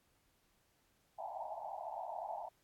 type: band-pass noise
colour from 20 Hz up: pink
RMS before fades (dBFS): -44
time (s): 1.18-2.49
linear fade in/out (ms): 10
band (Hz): 640 to 920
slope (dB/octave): 96
effects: pink hiss -75 dBFS RMS until 2.63 s + AAC 64 kbps